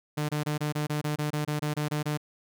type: tone bursts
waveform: sawtooth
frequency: 149.7 Hz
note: D3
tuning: 33 cents sharp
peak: -23 dBFS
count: 14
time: 0.17-2.175 s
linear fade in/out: 10 ms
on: 120 ms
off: 25 ms
effects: none